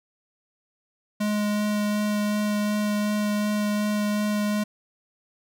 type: tone with vibrato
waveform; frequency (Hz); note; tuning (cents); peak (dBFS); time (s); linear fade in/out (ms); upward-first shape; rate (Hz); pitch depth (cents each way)
square; 208.9; G#3; +10; -23; 1.2-4.64; 10; sine; 2.7; 8
effects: none